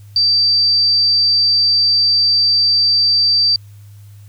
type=tone; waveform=sine; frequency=4660 Hz; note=D8; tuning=14 cents flat; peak=-10 dBFS; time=0.16-3.56 s; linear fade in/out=2 ms; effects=added 102 Hz sine -36 dBFS peak until 4.28 s + white hiss -54 dBFS RMS until 4.28 s

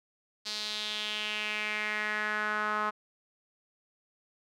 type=tone with band-pass filter sweep; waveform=sawtooth; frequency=211.9 Hz; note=G#3; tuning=35 cents sharp; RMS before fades=-33 dBFS; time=0.45-2.91 s; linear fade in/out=20 ms; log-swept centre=4500 to 1200 Hz; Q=3.6; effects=none

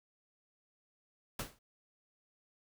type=noise with exponential decay; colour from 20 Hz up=pink; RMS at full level=-35 dBFS; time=1.39-1.59 s; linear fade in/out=5 ms; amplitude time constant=42 ms; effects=none

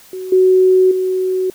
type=tone with level steps; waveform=sine; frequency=372.6 Hz; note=F#4; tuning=12 cents sharp; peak=-23 / -7 / -14 dBFS; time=0.13-1.5 s; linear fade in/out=2 ms; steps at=0.32 / 0.91 s; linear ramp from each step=5 ms; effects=white hiss -44 dBFS RMS until 1.54 s

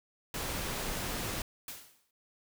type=noise; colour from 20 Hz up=pink; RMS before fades=-36 dBFS; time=0.34-1.42 s; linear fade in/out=2 ms
type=noise with exponential decay; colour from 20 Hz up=white; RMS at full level=-40 dBFS; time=1.68-2.11 s; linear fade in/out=2 ms; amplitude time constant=92 ms
effects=none

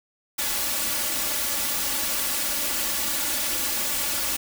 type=noise with comb filter; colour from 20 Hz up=white; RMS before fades=-26 dBFS; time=0.38-4.37 s; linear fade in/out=10 ms; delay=3.5 ms; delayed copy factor=+0.95; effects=none

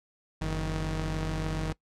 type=tone pair together; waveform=sawtooth; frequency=46.94 / 157.9 Hz; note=F#1 / D#3; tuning=+26 / +26 cents; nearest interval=octave + major sixth; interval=2100 cents; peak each=-28 dBFS; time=0.41-1.73 s; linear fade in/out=10 ms; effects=noise-tail reverb RT60 0.1 s tail -21 dB re dry + low-pass 8000 Hz 12 dB/octave

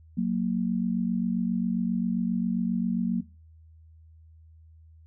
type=tone pair together; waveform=sine; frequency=184.12 / 231.6 Hz; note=F#3 / A#3; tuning=-8 / -11 cents; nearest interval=major third; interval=397 cents; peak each=-26 dBFS; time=0.17-3.21 s; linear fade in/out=10 ms; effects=noise-tail reverb RT60 0.3 s tail -19 dB re dry + added 80 Hz sine -50 dBFS peak until 5.06 s

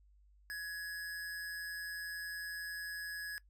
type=tone with amplitude modulation; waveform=square; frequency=1680 Hz; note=G#6; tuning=19 cents sharp; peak=-39 dBFS; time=0.5-3.38 s; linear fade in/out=0 ms; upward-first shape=sine; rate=171 Hz; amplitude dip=35%; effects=noise-tail reverb RT60 0.1 s tail -20 dB re dry + added 50 Hz sine -62 dBFS peak until 3.49 s

